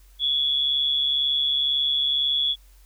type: tone with amplitude modulation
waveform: sine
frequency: 3391 Hz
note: G#7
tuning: 35 cents sharp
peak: -17 dBFS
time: 0.19-2.56 s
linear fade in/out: 50 ms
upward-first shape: sine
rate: 142 Hz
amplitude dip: 60%
effects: added 47 Hz sine -49 dBFS peak until 2.85 s + white hiss -60 dBFS RMS until 2.85 s